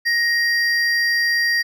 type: tone pair together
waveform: triangle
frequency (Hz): 1877 / 4733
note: A#6 / D8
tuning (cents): +11 / +13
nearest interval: octave + major third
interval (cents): 1602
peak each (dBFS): -15 / -22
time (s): 0.05-1.63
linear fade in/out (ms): 20
effects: none